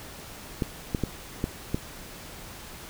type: clicks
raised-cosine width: 3 ms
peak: -12 dBFS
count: 5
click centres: 0.622 / 0.948 / 1.037 / 1.441 / 1.745 s
effects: pink hiss -43 dBFS RMS until 2.89 s